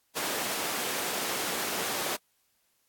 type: high-pass noise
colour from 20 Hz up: pink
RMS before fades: -32 dBFS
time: 0.15-2.17 s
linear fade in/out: 20 ms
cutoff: 350 Hz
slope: 12 dB/octave
effects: white hiss -72 dBFS RMS until 2.88 s + AAC 64 kbps